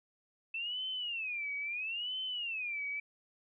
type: tone with vibrato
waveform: sine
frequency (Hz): 2635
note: E7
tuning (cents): -1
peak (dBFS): -35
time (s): 0.54-3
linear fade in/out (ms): 5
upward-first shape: sine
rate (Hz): 0.75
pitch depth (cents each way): 260
effects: none